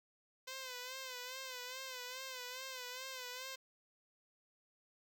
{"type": "tone with vibrato", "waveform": "5% pulse", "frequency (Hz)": 511, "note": "C5", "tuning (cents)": -41, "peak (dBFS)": -33, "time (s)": [0.47, 3.56], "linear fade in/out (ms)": 10, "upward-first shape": "sine", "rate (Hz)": 2.4, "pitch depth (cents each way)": 63, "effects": []}